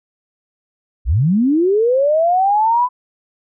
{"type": "linear sweep", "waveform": "sine", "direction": "up", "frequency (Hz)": [46, 1010], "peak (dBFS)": -11, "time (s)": [1.05, 2.89], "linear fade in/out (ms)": 50, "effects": []}